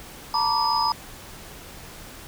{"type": "tone cluster", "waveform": "sine", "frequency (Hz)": [895, 961, 1165, 5020], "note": ["A5", "B5", "D6", "D#8"], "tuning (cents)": [29, -48, -14, 15], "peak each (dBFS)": [-24, -25, -26, -26], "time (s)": [0.34, 0.92], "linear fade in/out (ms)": 2, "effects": ["pink hiss -42 dBFS RMS until 2.27 s"]}